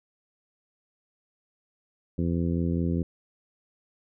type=harmonic tone; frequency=84.8 Hz; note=E2; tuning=50 cents sharp; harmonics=1 / 2 / 3 / 4 / 5 / 6; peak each=-29 / -27 / -30 / -34 / -39 / -41 dBFS; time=2.18-3.03 s; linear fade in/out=5 ms; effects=none